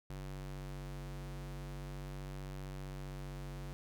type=ring-modulated tone; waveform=square; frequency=95.4 Hz; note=G2; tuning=47 cents flat; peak=-40 dBFS; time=0.1-3.73 s; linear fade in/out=0 ms; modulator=47.6 Hz; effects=none